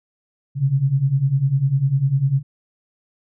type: beating tone pair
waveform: sine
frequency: 130 / 140 Hz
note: C3 / C#3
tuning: -11 / +18 cents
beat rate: 10 Hz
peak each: -20 / -17 dBFS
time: 0.55-2.43 s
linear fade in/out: 50 ms
effects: none